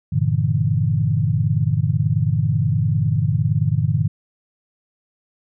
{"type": "chord", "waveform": "sine", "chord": "E half-diminished seventh", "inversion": "first", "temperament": "equal", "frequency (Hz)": [98, 116.54, 146.83, 164.81], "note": ["G2", "Bb2", "D3", "E3"], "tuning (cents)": [0, 0, 0, 0], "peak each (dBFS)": [-22, -20, -20, -24], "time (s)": [0.12, 4.08], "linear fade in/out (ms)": 10, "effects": []}